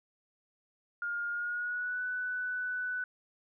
sine tone with pitch glide, 1416 to 1492.4 Hz, F6 to F#6, +23 to +14 cents, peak -32 dBFS, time 1.02-3.04 s, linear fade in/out 2 ms, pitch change +91 cents, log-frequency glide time 1.3-2.03 s, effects none

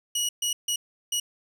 20% pulse tone bursts at uneven times, 2912 Hz, F#7, 28 cents flat, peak -19 dBFS, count 4, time 0.15-0.29 / 0.42-0.53 / 0.68-0.76 / 1.12-1.2 s, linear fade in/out 5 ms, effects none

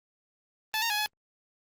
10% pulse tone with pitch steps, 870 / 922 / 837 / 848 Hz, A5 / A#5 / G#5 / G#5, -20 / -19 / +13 / +36 cents, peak -18 dBFS, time 0.74-1.06 s, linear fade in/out 0 ms, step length 80 ms, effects Opus 24 kbps

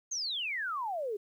sine exponential sweep, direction down, 6580 to 392 Hz, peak -32 dBFS, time 0.11-1.17 s, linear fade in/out 10 ms, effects 11-bit

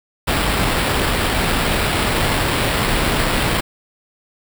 pink noise with sample-and-hold, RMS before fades -18 dBFS, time 0.27-3.61 s, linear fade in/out 10 ms, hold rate 6300 Hz, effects none

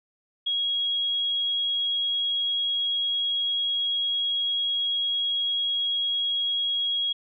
sine tone, 3303 Hz, G#7, 10 cents flat, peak -23 dBFS, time 0.46-7.13 s, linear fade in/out 10 ms, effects none

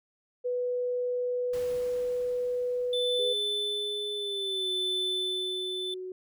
sine tone, 493.9 Hz, B4, in tune, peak -27 dBFS, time 0.44-3.34 s, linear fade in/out 20 ms
pink noise with exponential decay, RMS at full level -45 dBFS, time 1.53-4.43 s, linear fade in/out 5 ms, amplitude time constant 630 ms
triangle tone with tremolo, 3520 Hz, A7, in tune, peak -26 dBFS, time 2.93-5.94 s, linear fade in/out 2 ms, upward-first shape sine, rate 0.62 Hz, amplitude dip 45%
sine tone with pitch glide, 415.3 to 370 Hz, G#4 to F#4, 0 to 0 cents, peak -35 dBFS, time 3.19-6.12 s, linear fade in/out 2 ms, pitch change -200 cents, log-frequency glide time 4.15-4.71 s
effects none

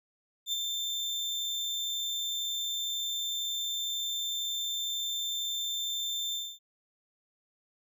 35% pulse tone with ADSR envelope, 3569 Hz, A7, 24 cents sharp, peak -25 dBFS, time 0.46-6.59 s, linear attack 69 ms, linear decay 16 ms, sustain -4 dB, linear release 250 ms, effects none

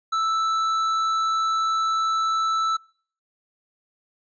sine tone with tanh clipping, 1318.5 Hz, E6, in tune, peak -22 dBFS, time 0.12-2.77 s, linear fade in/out 10 ms, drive 10 dB, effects noise-tail reverb RT60 0.5 s tail -26 dB re dry + resampled to 16000 Hz

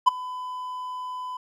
triangle tone with ADSR envelope, 1005 Hz, B5, 30 cents sharp, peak -8 dBFS, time 0.06-1.37 s, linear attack 19 ms, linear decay 14 ms, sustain -21 dB, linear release 4 ms, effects none

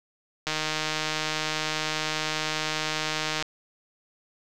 click train, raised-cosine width 0.2 ms, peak -10 dBFS, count 459, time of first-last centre 0.47-3.425 s, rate 155 Hz, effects none

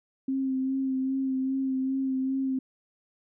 sine tone with vibrato, 264.9 Hz, C4, 22 cents sharp, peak -25 dBFS, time 0.28-2.59 s, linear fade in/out 5 ms, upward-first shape sine, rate 2.5 Hz, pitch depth 22 cents each way, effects none

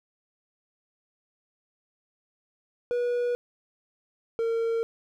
triangle tone pair in turn, 485 / 457.8 Hz, B4 / A#4, -31 / -31 cents, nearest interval minor second, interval 100 cents, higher first, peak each -22 dBFS, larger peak neither, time 2.91-3.35 / 4.39-4.83 s, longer neither, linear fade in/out 0 ms, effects none

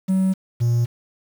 triangle tone pair in turn, 189.2 / 118.67 Hz, F#3 / A#2, +39 / +31 cents, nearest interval minor sixth, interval 808 cents, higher first, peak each -13 dBFS, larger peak neither, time 0.08-0.34 / 0.6-0.86 s, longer neither, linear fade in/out 20 ms, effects tanh soft clip ceiling -9 dBFS + 7-bit

